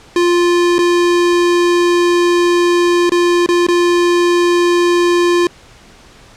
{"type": "tone with dropouts", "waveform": "square", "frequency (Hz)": 349.2, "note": "F4", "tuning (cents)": 0, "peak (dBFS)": -10, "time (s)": [0.16, 5.47], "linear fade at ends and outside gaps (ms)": 2, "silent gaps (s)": [[0.783, 0.789], [3.095, 3.119], [3.462, 3.488], [3.667, 3.685]], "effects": ["pink hiss -42 dBFS RMS until 6.36 s", "low-pass 7000 Hz 12 dB/octave"]}